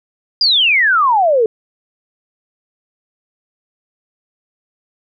sine exponential sweep, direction down, 4978 to 425.3 Hz, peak -9 dBFS, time 0.41-1.46 s, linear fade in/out 2 ms, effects none

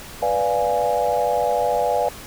sine chord, B diminished seventh, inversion none, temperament equal, 493.9 / 587.3 / 698.5 / 830.6 Hz, B4 / D5 / F5 / Ab5, 0 / 0 / 0 / 0 cents, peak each -23 dBFS, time 0.22-2.09 s, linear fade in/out 5 ms, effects pink hiss -38 dBFS RMS until 2.26 s

